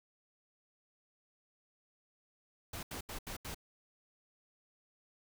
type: noise bursts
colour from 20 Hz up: pink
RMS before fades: -43 dBFS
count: 5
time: 2.73-3.546 s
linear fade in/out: 5 ms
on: 100 ms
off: 79 ms
effects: none